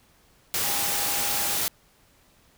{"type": "tone in noise", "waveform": "sine", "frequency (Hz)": 812, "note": "G#5", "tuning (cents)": -39, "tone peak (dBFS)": -36, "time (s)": [0.64, 1.57], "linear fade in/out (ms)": 0, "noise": "white", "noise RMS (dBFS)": -26, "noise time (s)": [0.54, 1.68], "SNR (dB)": -13, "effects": ["pink hiss -60 dBFS RMS until 2.57 s"]}